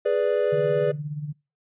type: chord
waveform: triangle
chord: G# diminished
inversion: none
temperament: equal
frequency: 415.3 / 493.9 / 587.3 Hz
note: G#4 / B4 / D5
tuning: 0 / 0 / 0 cents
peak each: -22 dBFS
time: 0.05-0.92 s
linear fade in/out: 10 ms
type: tone with tremolo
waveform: sine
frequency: 148.5 Hz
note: D3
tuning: 20 cents sharp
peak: -26 dBFS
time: 0.52-1.33 s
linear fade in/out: 10 ms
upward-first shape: sine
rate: 17 Hz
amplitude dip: 60%
effects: noise-tail reverb RT60 0.3 s tail -25 dB re dry + resampled to 8000 Hz